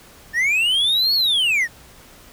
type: linear two-way sweep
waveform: triangle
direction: up then down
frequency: 1760 to 4435 to 1760 Hz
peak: -14 dBFS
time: 0.33-1.68 s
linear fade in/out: 50 ms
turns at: 1.14 s
effects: pink hiss -46 dBFS RMS until 2.32 s